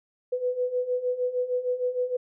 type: beating tone pair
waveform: sine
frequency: 493.9 / 500.4 Hz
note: B4 / B4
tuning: 0 / +23 cents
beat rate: 6.5 Hz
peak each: -30 / -26 dBFS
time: 0.32-2.17 s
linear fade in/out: 10 ms
effects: none